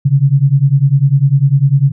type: beating tone pair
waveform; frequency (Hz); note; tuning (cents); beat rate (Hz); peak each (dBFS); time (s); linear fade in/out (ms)
sine; 133.6 / 143.6; C3 / D3; +36 / -39; 10; -10; 0.05-1.92; 10
effects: none